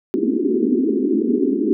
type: band-pass noise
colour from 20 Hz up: pink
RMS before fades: -18 dBFS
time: 0.14-1.73 s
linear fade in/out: 0 ms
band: 220 to 410 Hz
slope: 96 dB/octave
effects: none